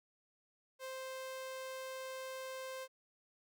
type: tone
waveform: sawtooth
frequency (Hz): 523.3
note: C5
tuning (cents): 0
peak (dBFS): -39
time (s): 0.79-2.88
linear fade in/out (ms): 50
effects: none